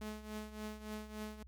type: tone with tremolo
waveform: sawtooth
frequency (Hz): 213.9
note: A3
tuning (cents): -49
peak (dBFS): -36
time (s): 0.01-1.43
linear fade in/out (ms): 5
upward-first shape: triangle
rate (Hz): 3.5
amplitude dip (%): 80
effects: added 63 Hz sine -52 dBFS peak until 1.47 s + MP3 96 kbps